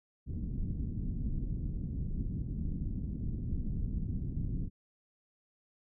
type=low-pass noise; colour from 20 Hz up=pink; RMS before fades=-35 dBFS; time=0.26-4.7 s; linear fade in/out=50 ms; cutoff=240 Hz; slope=24 dB/octave; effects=none